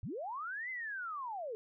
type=linear two-way sweep; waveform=sine; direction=up then down; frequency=75.5 to 2078 to 417.9 Hz; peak=-38 dBFS; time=0.03-1.55 s; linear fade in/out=0 ms; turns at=0.7 s; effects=none